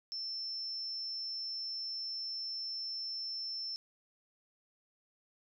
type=tone; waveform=sine; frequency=5340 Hz; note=E8; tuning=22 cents sharp; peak=-37 dBFS; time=0.12-3.76 s; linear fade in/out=0 ms; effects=none